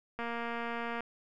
click train, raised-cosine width 0.5 ms, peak -23 dBFS, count 192, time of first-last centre 0.19-1.006 s, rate 234 Hz, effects none

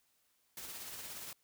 white noise with tremolo, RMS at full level -45 dBFS, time 0.57-1.33 s, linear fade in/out 2 ms, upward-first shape sine, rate 17 Hz, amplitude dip 30%, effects white hiss -75 dBFS RMS until 1.43 s

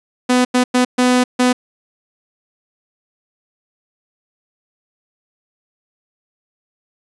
sawtooth tone bursts at uneven times, 250 Hz, B3, 21 cents sharp, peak -7 dBFS, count 5, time 0.29-0.45 / 0.54-0.64 / 0.74-0.85 / 0.98-1.24 / 1.39-1.53 s, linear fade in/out 10 ms, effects resampled to 24000 Hz

